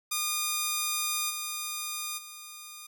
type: tone with level steps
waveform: 5% pulse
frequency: 1218 Hz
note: D#6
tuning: 37 cents flat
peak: -16 / -21 / -31 dBFS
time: 0.11-2.87 s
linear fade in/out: 10 ms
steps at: 1.29 / 2.17 s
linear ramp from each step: 20 ms
effects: none